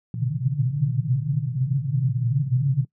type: band-pass noise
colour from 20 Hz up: pink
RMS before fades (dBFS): -23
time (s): 0.14-2.85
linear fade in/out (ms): 2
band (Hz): 120 to 150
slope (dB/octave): 96
effects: noise-tail reverb RT60 0.1 s tail -20 dB re dry